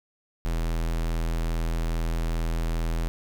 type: tone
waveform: square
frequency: 41.2 Hz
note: E1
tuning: in tune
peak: -25 dBFS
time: 0.45-3.08 s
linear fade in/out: 0 ms
effects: none